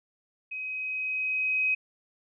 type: tone with level ramp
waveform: sine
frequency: 2528 Hz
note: D#7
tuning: 27 cents sharp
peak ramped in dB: -33 to -22 dBFS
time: 0.51-1.75 s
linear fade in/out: 10 ms
effects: none